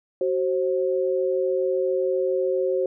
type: tone pair together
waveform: sine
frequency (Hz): 375.8 / 531.5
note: F#4 / C5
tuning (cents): +27 / +27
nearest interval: tritone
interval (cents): 600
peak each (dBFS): -23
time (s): 0.21-2.86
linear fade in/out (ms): 2
effects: none